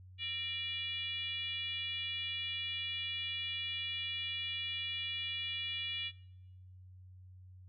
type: tone with frequency modulation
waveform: sine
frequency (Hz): 2890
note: F#7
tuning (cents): -41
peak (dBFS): -36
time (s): 0.18-6.12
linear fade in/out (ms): 50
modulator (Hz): 524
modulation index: 1.2
effects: noise-tail reverb RT60 1.0 s tail -23 dB re dry + added 92 Hz sine -52 dBFS peak until 7.68 s